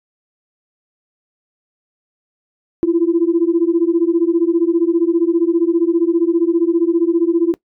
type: beating tone pair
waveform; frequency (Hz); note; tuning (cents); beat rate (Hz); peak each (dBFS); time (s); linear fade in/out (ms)
sine; 330 / 345; E4 / F4; +2 / -21; 15; -14; 2.83-7.54; 0
effects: noise-tail reverb RT60 0.1 s tail -20 dB re dry + tanh soft clip ceiling -4 dBFS